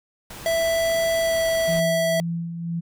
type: noise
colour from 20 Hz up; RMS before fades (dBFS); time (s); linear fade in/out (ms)
pink; -38; 0.3-1.8; 5
type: tone with pitch glide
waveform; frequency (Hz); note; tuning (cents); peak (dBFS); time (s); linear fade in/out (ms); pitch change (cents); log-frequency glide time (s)
square; 661 to 656.4; E5 to E5; +5 to -8; -20; 0.46-2.2; 0; -13; 1.18-1.4
type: tone with tremolo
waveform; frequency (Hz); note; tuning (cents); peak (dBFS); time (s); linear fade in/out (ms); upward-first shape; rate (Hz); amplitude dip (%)
sine; 168.6; E3; +39; -23; 1.67-2.81; 20; sine; 2; 50
effects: none